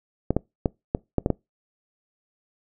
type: clicks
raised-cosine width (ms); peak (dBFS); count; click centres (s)
2; -7; 7; 0.306 / 0.366 / 0.658 / 0.949 / 1.183 / 1.261 / 1.303
effects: noise-tail reverb RT60 0.2 s tail -24 dB re dry